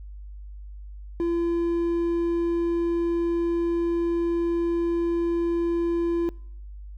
triangle tone, 340.1 Hz, F4, 46 cents flat, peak -20 dBFS, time 1.2-6.29 s, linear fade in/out 0 ms, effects noise-tail reverb RT60 0.8 s tail -25 dB re dry + added 50 Hz sine -37 dBFS peak until 6.97 s

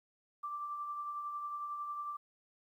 sine tone with tremolo, 1174.7 Hz, D6, in tune, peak -36 dBFS, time 0.43-2.17 s, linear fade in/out 10 ms, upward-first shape triangle, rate 11 Hz, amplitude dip 40%, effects 12-bit

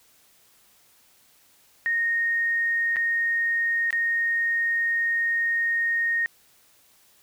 sine tone with dropouts, 1855 Hz, A#6, 9 cents flat, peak -21 dBFS, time 1.86-6.26 s, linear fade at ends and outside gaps 0 ms, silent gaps 2.96-2.967 / 3.906-3.928 s, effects white hiss -59 dBFS RMS until 7.22 s

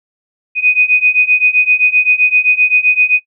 sine beating tone pair, 2489 / 2496.7 Hz, D#7 / D#7, 0 / +5 cents, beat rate 7.7 Hz, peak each -12 / -11 dBFS, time 0.55-3.2 s, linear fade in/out 50 ms, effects noise-tail reverb RT60 0.1 s tail -17 dB re dry

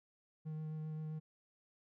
triangle tone with vibrato, 155.7 Hz, D#3, 2 cents sharp, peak -38 dBFS, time 0.45-1.2 s, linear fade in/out 20 ms, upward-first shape sine, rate 7.6 Hz, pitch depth 11 cents each way, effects none

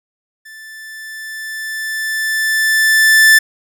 45% pulse tone with level ramp, 1760 Hz, A6, in tune, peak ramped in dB -34 to -4 dBFS, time 0.45-3.39 s, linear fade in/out 10 ms, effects none

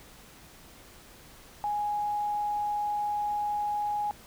sine tone, 830.6 Hz, G#5, in tune, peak -27 dBFS, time 1.64-4.11 s, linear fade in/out 0 ms, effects pink hiss -52 dBFS RMS until 4.26 s

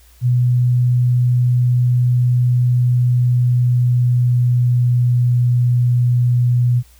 sine tone with pitch glide, 123.47 to 122.4 Hz, B2 to B2, 0 to -15 cents, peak -11 dBFS, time 0.21-6.83 s, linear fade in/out 50 ms, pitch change -15 cents, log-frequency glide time 2.82-5.45 s, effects added 60 Hz sine -46 dBFS peak until 6.99 s + white hiss -52 dBFS RMS until 6.99 s

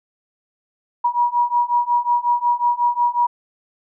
sine beating tone pair, 959 / 964.5 Hz, A#5 / B5, +49 / -41 cents, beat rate 5.5 Hz, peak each -19 / -18 dBFS, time 1.04-3.27 s, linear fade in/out 10 ms, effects none

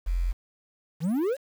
sine tone, 43.65 Hz, F1, in tune, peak -23 dBFS, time 0.06-0.33 s, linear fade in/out 20 ms
triangle exponential sweep, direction up, 146.3 to 587.3 Hz, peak -21 dBFS, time 1-1.37 s, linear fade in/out 50 ms
effects 8-bit

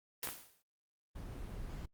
white noise with exponential decay, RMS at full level -37 dBFS, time 0.23-0.62 s, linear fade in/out 1 ms, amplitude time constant 84 ms
clicks, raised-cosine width 0.3 ms, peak -25 dBFS, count 2, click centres 0.273 / 0.289 s
brown noise, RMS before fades -44 dBFS, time 1.15-1.86 s, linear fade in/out 10 ms
effects Opus 24 kbps

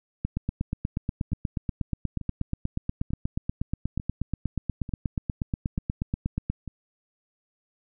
two click trains, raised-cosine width 5 ms, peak -23 / -14 dBFS, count 7 / 53, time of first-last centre 1.32-6.677 / 0.25-6.5 s, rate 1.12 / 8.32 Hz, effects none

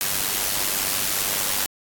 white noise with amplitude modulation, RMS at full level -21 dBFS, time 0.01-1.66 s, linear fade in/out 0 ms, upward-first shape sine, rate 97.9 Hz, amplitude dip 55%, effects AAC 64 kbps

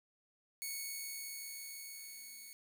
5% pulse tone with level ramp, 2217 Hz, C#7, in tune, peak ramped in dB -29 to -40 dBFS, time 0.62-2.53 s, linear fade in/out 0 ms, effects 11-bit

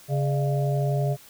harmonic tone with a mistuned harmonic, 138.59 Hz, C#3, in tune, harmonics 1 / 3 / 4 / 5, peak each -22 / -32 / -31 / -33 dBFS, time 0.08-1.17 s, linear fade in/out 50 ms, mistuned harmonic 4, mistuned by +140 cents, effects white hiss -50 dBFS RMS until 1.29 s

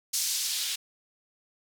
blue noise with band-pass filter sweep, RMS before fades -30 dBFS, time 0.13-0.76 s, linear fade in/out 10 ms, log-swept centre 5900 to 3300 Hz, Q 1.3, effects none

